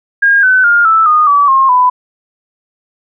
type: tone with pitch steps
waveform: sine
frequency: 1622 / 1513.4 / 1412 / 1317.5 / 1229.2 / 1146.9 / 1070.1 / 998.5 Hz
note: G#6 / F#6 / F6 / E6 / D#6 / D6 / C6 / B5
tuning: -41 / +39 / +19 / -1 / -21 / -41 / +39 / +19 cents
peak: -5 dBFS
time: 0.22-1.9 s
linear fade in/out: 10 ms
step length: 210 ms
effects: none